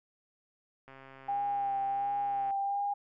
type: click train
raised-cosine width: 0.5 ms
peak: -36 dBFS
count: 219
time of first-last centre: 0.88-2.507 s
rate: 134 Hz
type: tone with vibrato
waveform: sine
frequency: 800 Hz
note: G5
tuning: 35 cents sharp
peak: -29 dBFS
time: 1.28-2.94 s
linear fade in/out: 10 ms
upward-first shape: sine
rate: 1.4 Hz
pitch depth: 23 cents each way
effects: none